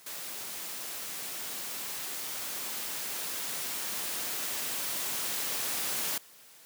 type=noise with level ramp; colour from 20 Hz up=white; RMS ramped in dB=-40 to -32 dBFS; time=0.06-6.18 s; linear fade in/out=5 ms; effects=white hiss -55 dBFS RMS until 6.65 s + high-pass 150 Hz 12 dB/octave